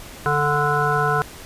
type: harmonic tone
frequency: 146.83 Hz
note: D3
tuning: in tune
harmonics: 1 / 3 / 5 / 7 / 9 / 10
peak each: -24 / -24 / -24 / -24 / -24 / -24 dBFS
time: 0.26-1.22 s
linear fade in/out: 0 ms
effects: pink hiss -39 dBFS RMS until 1.45 s + resampled to 32000 Hz